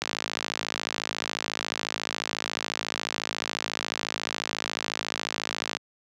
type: click train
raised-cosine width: 0.2 ms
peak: -9 dBFS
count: 312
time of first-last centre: 0.02-5.769 s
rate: 54.1 Hz
effects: high-pass 150 Hz 12 dB/octave